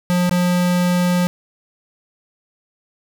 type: tone with dropouts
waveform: square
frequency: 178.1 Hz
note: F3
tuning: 34 cents sharp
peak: -15 dBFS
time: 0.1-1.27 s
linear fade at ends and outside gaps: 0 ms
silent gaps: 0.294-0.311 s
effects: none